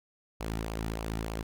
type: tone with flanger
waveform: sawtooth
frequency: 55 Hz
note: A1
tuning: in tune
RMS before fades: -35 dBFS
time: 0.4-1.43 s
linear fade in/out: 10 ms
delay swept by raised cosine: 0.52 to 1.92 ms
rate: 3.3 Hz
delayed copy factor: -0.5
effects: none